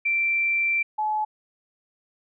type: tone pair in turn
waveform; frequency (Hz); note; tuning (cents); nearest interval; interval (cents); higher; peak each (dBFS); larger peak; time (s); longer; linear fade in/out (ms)
sine; 2349 / 855.8; D7 / A5; 0 / -48; octave + perfect fourth; 1748; first; -20 / -22; first; 0.05-0.83 / 0.98-1.25; first; 10
effects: none